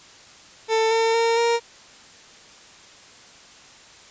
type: tone with pitch steps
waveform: 30% pulse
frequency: 445.3 / 452.6 / 459.9 / 467.4 Hz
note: A4 / A4 / A#4 / A#4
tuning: +21 / +49 / -23 / +5 cents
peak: -15 dBFS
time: 0.68-1.6 s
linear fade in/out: 50 ms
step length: 230 ms
effects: white hiss -47 dBFS RMS until 4.1 s + resampled to 16000 Hz